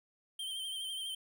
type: tone with vibrato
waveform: square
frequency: 3136 Hz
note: G7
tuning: in tune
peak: -38 dBFS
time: 0.39-1.15 s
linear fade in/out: 5 ms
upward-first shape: triangle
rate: 12 Hz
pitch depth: 49 cents each way
effects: none